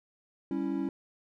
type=chord; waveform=triangle; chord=C# diminished; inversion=second; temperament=equal; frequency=196 / 277.2 / 329.6 Hz; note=G3 / C#4 / E4; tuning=0 / 0 / 0 cents; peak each=-34 / -30 / -32 dBFS; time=0.51-0.89 s; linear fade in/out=2 ms; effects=none